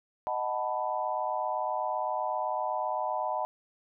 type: chord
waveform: sine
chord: B dominant seventh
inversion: first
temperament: equal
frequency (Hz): 622.3 / 740 / 880 / 987.8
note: D#5 / F#5 / A5 / B5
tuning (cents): 0 / 0 / 0 / 0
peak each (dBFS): -34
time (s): 0.27-3.45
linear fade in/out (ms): 0
effects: none